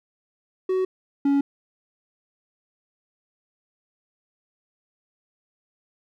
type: tone pair in turn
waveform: triangle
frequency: 374.1 / 280.3 Hz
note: F#4 / C#4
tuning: +19 / +19 cents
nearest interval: perfect fourth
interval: 500 cents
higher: first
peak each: -18 / -15 dBFS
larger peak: second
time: 0.69-0.85 / 1.25-1.41 s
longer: neither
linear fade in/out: 5 ms
effects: none